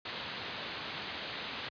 white low-pass noise, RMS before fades -41 dBFS, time 0.05-1.69 s, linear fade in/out 5 ms, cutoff 4300 Hz, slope 48 dB/octave, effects high-pass 80 Hz 12 dB/octave + resampled to 11025 Hz

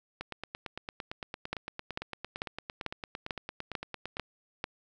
two click trains, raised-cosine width 0.3 ms, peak -21 / -16 dBFS, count 36 / 8, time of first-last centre 0.21-4.169 / 1.53-4.641 s, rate 8.84 / 2.25 Hz, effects none

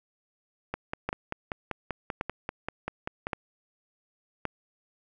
two click trains, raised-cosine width 0.5 ms, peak -14 / -16 dBFS, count 4 / 14, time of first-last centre 1.09-4.453 / 0.74-3.269 s, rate 0.892 / 5.14 Hz, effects none

